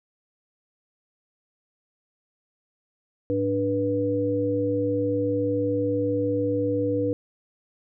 sine tone cluster, 107.5 / 293.7 / 487 Hz, A2 / D4 / B4, -40 / 0 / -24 cents, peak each -30 / -26 / -24 dBFS, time 3.3-7.13 s, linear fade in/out 0 ms, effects none

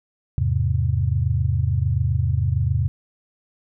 sine chord, E augmented, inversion none, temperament equal, 82.41 / 103.83 / 130.81 Hz, E2 / G#2 / B#2, 0 / 0 / 0 cents, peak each -22 dBFS, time 0.38-2.88 s, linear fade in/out 0 ms, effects none

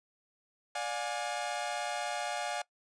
sawtooth chord, D diminished, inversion none, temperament equal with one note detuned, 587.3 / 714.8 / 830.6 Hz, D5 / F5 / Ab5, 0 / +40 / 0 cents, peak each -36 / -33 / -34 dBFS, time 0.75-2.62 s, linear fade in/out 5 ms, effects noise-tail reverb RT60 0.1 s tail -21 dB re dry + resampled to 22050 Hz

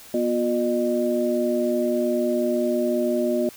sine tone cluster, 242.1 / 356.5 / 608 Hz, B3 / F4 / D#5, -34 / +36 / -40 cents, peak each -24 dBFS, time 0.14-3.49 s, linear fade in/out 2 ms, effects white hiss -45 dBFS RMS until 3.56 s

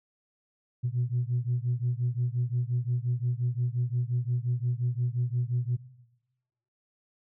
sine beating tone pair, 120 / 125.7 Hz, B2 / B2, -49 / +31 cents, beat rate 5.7 Hz, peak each -28 dBFS, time 0.83-5.77 s, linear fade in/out 20 ms, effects noise-tail reverb RT60 1.0 s tail -18 dB re dry + tanh soft clip ceiling -20 dBFS

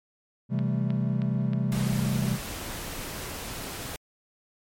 triangle chord, A minor seventh, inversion first, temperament equal, 130.81 / 164.81 / 196 / 220 Hz, C3 / E3 / G3 / A3, 0 / 0 / 0 / 0 cents, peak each -25 / -30 / -27 / -30 dBFS, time 0.49-2.39 s, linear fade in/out 50 ms
click train, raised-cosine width 0.3 ms, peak -25 dBFS, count 5, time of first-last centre 0.59-1.848 s, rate 3.18 Hz
pink noise, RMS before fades -36 dBFS, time 1.72-3.96 s, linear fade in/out 0 ms
effects MP3 64 kbps

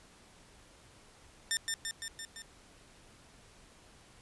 10% pulse tone with echo, 1800 Hz, A6, 39 cents sharp, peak -20 dBFS, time 1.51-1.57 s, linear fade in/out 0 ms, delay 170 ms, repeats 5, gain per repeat -3 dB, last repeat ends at 2.42 s, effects pink hiss -59 dBFS RMS until 4.21 s + resampled to 24000 Hz

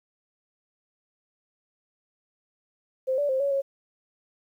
sine tone with pitch steps, 522 / 578 / 526 / 561 / 549 Hz, C5 / D5 / C5 / C#5 / C#5, -4 / -28 / +9 / +21 / -17 cents, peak -22 dBFS, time 3.07-3.62 s, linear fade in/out 20 ms, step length 110 ms, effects 10-bit

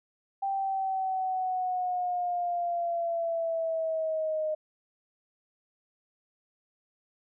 sine linear sweep, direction down, 786 to 617 Hz, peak -27 dBFS, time 0.42-4.55 s, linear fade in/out 10 ms, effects none

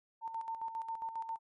sine tone with tremolo, 904 Hz, A5, 47 cents sharp, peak -35 dBFS, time 0.21-1.39 s, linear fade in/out 50 ms, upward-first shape square, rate 7.4 Hz, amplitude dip 60%, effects MP3 48 kbps

